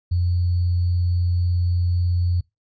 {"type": "tone with sample-and-hold", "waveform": "sine", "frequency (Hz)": 88.2, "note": "F2", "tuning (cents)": 18, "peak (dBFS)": -17, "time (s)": [0.11, 2.41], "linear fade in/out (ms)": 10, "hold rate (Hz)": 4410, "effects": ["noise-tail reverb RT60 0.2 s tail -25 dB re dry", "resampled to 16000 Hz"]}